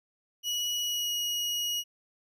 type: tone with pitch glide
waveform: 30% pulse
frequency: 2921 to 2897 Hz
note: F#7 to F#7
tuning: -23 to -37 cents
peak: -26 dBFS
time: 0.43-1.84 s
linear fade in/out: 50 ms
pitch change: -14 cents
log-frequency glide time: 0.8-1.15 s
effects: none